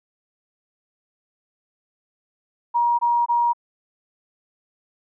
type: tone bursts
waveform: sine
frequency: 950 Hz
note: A#5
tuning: 33 cents sharp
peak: -16 dBFS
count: 3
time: 2.74-3.534 s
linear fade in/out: 20 ms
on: 250 ms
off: 22 ms
effects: none